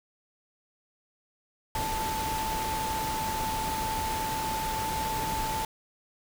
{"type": "tone in noise", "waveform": "sine", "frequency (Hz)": 880, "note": "A5", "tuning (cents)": 0, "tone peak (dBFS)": -30, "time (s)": [1.75, 5.65], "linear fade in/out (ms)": 2, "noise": "pink", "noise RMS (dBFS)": -34, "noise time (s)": [1.75, 5.65], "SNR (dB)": 1, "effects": []}